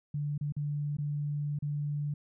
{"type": "tone with dropouts", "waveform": "sine", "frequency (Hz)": 146.4, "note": "D3", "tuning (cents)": -5, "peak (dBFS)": -30, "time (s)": [0.14, 2.14], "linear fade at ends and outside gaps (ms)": 5, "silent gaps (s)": [[0.379, 0.41], [0.523, 0.565], [0.969, 0.984], [1.589, 1.623]], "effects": []}